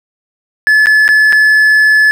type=tone with dropouts; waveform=triangle; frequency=1723 Hz; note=A6; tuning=37 cents flat; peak=-3 dBFS; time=0.67-2.11 s; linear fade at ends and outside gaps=0 ms; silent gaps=0.859-0.869 / 1.079-1.089 / 1.324-1.329 s; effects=none